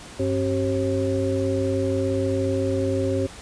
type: tone cluster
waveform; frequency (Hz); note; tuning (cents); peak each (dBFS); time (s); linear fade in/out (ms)
sine; 97.9 / 269.9 / 384.3 / 539; G2 / C#4 / G4 / C#5; -2 / -46 / -34 / -49; -26; 0.19-3.27; 10
effects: pink hiss -41 dBFS RMS until 3.41 s + resampled to 22050 Hz